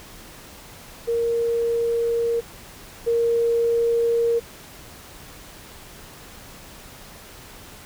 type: tone pair in turn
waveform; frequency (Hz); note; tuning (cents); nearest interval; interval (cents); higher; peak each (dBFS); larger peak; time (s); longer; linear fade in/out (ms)
sine; 466.2 / 466.2; A#4 / A#4; 0 / 0; unison; 0; neither; -19 / -17; second; 1.07-2.41 / 3.06-4.4; neither; 20
effects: pink hiss -43 dBFS RMS until 7.85 s